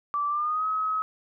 sine tone with pitch glide, 1164 to 1276.7 Hz, D6 to D#6, -16 to +44 cents, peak -24 dBFS, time 0.14-1.02 s, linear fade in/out 0 ms, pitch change +160 cents, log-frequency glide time 0.28-0.66 s, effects none

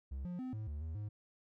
triangle tone with pitch steps, 67.1 / 177.4 / 256.4 / 108.1 / 73.6 / 80 / 104.9 Hz, C2 / F3 / C4 / A2 / D2 / D#2 / G#2, +44 / +27 / -35 / -30 / +4 / +49 / +18 cents, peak -37 dBFS, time 0.11-1.09 s, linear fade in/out 10 ms, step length 140 ms, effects none

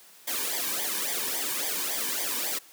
white noise with flanger, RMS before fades -30 dBFS, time 0.27-2.59 s, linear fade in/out 10 ms, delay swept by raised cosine 0.72 to 1.53 ms, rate 3.6 Hz, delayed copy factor -0.85, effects white hiss -53 dBFS RMS until 2.72 s + high-pass 200 Hz 12 dB/octave

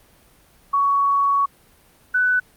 sine tone pair in turn, 1120 / 1495 Hz, C#6 / F#6, +18 / +17 cents, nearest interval perfect fourth, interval 499 cents, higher second, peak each -15 dBFS, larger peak neither, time 0.73-1.46 / 2.14-2.4 s, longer first, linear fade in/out 10 ms, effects pink hiss -54 dBFS RMS until 2.56 s + Opus 32 kbps

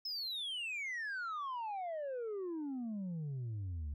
sine exponential sweep, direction down, 5274 to 69.3 Hz, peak -35 dBFS, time 0.05-3.94 s, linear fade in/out 5 ms, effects tanh soft clip ceiling -37 dBFS

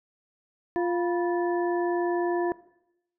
harmonic tone with a mistuned harmonic, 349.2 Hz, F4, in tune, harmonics 1 / 2 / 3 / 5, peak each -24 / -31 / -36 / -38 dBFS, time 0.76-2.52 s, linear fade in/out 0 ms, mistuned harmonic 3, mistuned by -120 cents, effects noise-tail reverb RT60 0.8 s tail -18 dB re dry

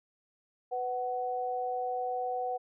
sine tone pair together, 498.3 / 746.6 Hz, B4 / F#5, +15 / +15 cents, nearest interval perfect fifth, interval 700 cents, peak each -35 / -32 dBFS, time 0.71-2.58 s, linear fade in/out 20 ms, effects none

